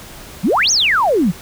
sine exponential two-way sweep, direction up then down, 155.6 to 6710 to 155.6 Hz, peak -11 dBFS, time 0.43-1.32 s, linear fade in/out 20 ms, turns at 0.71 s, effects pink hiss -36 dBFS RMS until 1.41 s

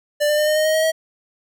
square tone with pitch steps, 591 / 597.9 / 604.8 / 611.8 / 619 / 626.1 / 633.4 / 640.8 Hz, D5 / D5 / D#5 / D#5 / D#5 / D#5 / D#5 / E5, +11 / +31 / -49 / -29 / -9 / +11 / +31 / -49 cents, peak -16 dBFS, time 0.2-0.92 s, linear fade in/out 20 ms, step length 90 ms, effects none

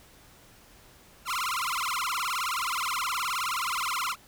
sawtooth tone with vibrato, 1188 Hz, D6, 20 cents sharp, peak -24 dBFS, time 1.25-4.16 s, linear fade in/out 50 ms, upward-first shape sine, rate 19 Hz, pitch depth 300 cents each way, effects pink hiss -55 dBFS RMS until 4.27 s

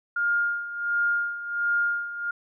sine tone with tremolo, 1412 Hz, F6, 19 cents sharp, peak -20 dBFS, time 0.16-2.31 s, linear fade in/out 5 ms, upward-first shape sine, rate 1.4 Hz, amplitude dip 75%, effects none

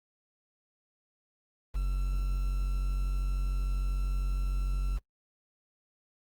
triangle tone with quantisation, 46.48 Hz, F#1, 9 cents sharp, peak -25 dBFS, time 1.74-4.99 s, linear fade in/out 20 ms, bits 8, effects noise-tail reverb RT60 0.1 s tail -24 dB re dry + Opus 24 kbps

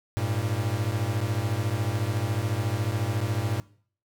45% pulse beating tone pair, 100.5 / 114.5 Hz, G2 / A#2, +44 / -31 cents, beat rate 14 Hz, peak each -28 dBFS, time 0.17-3.6 s, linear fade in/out 0 ms, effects noise-tail reverb RT60 0.5 s tail -21 dB re dry

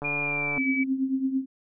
click train, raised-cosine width 1 ms, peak -21 dBFS, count 82, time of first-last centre 0.02-0.579 s, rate 145 Hz
sine tone with pitch glide, 2417 to 2289 Hz, D7 to D7, +49 to -45 cents, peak -26 dBFS, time 0.04-0.84 s, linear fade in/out 10 ms, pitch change -94 cents, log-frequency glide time 0.19-0.66 s
sine tone with tremolo, 265.3 Hz, C4, 24 cents sharp, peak -20 dBFS, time 0.56-1.46 s, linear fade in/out 50 ms, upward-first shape triangle, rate 9 Hz, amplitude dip 75%
effects none

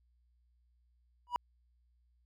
triangle tone with exponential growth, 973 Hz, B5, 26 cents flat, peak -23 dBFS, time 1.27-1.36 s, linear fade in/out 0 ms, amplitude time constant 18 ms, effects added 60 Hz sine -68 dBFS peak until 2.25 s

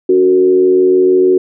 sine tone with frequency modulation, 370 Hz, F#4, in tune, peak -6 dBFS, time 0.09-1.38 s, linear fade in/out 5 ms, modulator 86.4 Hz, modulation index 0.56, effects none

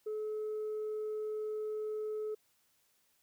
sine tone, 429 Hz, A4, 44 cents flat, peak -33 dBFS, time 0.06-2.35 s, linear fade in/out 10 ms, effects tanh soft clip ceiling -33 dBFS + white hiss -73 dBFS RMS until 3.22 s

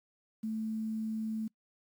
sine tone with quantisation, 220 Hz, A3, in tune, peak -32 dBFS, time 0.43-1.48 s, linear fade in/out 10 ms, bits 10, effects noise-tail reverb RT60 0.1 s tail -25 dB re dry + MP3 96 kbps

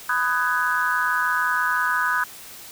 sine chord, G# minor seventh, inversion first, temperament just, 996.7 / 1245.9 / 1495.1 / 1661.2 Hz, B5 / D#6 / F#6 / G#6, +16 / +2 / +18 / 0 cents, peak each -26 / -25 / -23 / -26 dBFS, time 0.09-2.24 s, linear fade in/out 5 ms, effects white hiss -41 dBFS RMS until 2.71 s

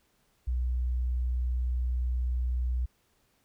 sine tone, 61.74 Hz, B1, in tune, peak -26 dBFS, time 0.47-2.86 s, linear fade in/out 10 ms, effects pink hiss -70 dBFS RMS until 3.44 s

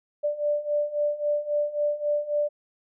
sine beating tone pair, 587.3 / 591 Hz, D5 / D5, 0 / +11 cents, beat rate 3.7 Hz, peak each -28 / -25 dBFS, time 0.23-2.49 s, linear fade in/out 20 ms, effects none

